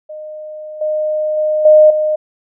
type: tone with level steps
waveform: sine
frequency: 614 Hz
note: D#5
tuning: 23 cents flat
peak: -26 / -14 / -12 / -3 / -12 dBFS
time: 0.09-2.16 s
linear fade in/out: 10 ms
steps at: 0.81 / 1.37 / 1.65 / 1.9 s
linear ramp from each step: 5 ms
effects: none